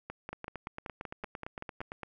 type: two click trains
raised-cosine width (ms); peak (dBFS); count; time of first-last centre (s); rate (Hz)
0.5; -24 / -24; 16 / 10; 0.33-2.033 / 0.1-1.814; 8.81 / 5.25
effects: none